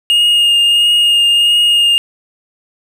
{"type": "tone with vibrato", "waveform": "triangle", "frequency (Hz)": 2843, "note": "F7", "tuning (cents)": 30, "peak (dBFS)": -6, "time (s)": [0.1, 1.98], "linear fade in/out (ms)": 0, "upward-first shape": "triangle", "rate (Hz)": 1.5, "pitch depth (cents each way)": 16, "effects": []}